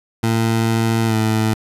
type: tone with pitch glide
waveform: 20% pulse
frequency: 113.4 to 109.98 Hz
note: A#2 to A2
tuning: -47 to 0 cents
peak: -10 dBFS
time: 0.23-1.54 s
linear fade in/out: 5 ms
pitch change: -53 cents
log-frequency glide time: 1.06-1.15 s
effects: resampled to 32000 Hz